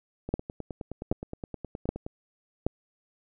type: two click trains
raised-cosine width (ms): 2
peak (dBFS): -11 / -22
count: 4 / 18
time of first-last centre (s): 0.34-2.666 / 0.29-2.065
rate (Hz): 1.29 / 9.58
effects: none